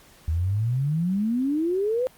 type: exponential sweep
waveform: sine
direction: up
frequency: 76.8 to 522 Hz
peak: -21 dBFS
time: 0.28-2.07 s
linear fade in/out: 0 ms
effects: pink hiss -53 dBFS RMS until 2.17 s + Opus 48 kbps